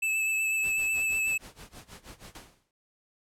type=tone with vibrato; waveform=square; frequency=2618 Hz; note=E7; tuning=13 cents flat; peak=-26 dBFS; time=0.02-1.38 s; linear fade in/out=10 ms; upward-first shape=sine; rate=8.1 Hz; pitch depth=18 cents each way
type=noise with tremolo; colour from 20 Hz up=pink; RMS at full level=-45 dBFS; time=0.63-2.38 s; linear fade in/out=10 ms; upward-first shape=sine; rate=6.3 Hz; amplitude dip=90%
type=noise with exponential decay; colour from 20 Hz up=pink; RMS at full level=-42 dBFS; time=2.35-2.71 s; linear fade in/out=2 ms; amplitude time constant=77 ms
effects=low-pass 12000 Hz 12 dB/octave